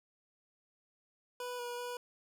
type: tone with pitch steps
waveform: 25% pulse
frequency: 493.1 / 483.8 / 488.8 Hz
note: B4 / B4 / B4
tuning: -3 / -36 / -18 cents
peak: -35 dBFS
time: 1.4-1.97 s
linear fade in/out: 2 ms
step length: 190 ms
effects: none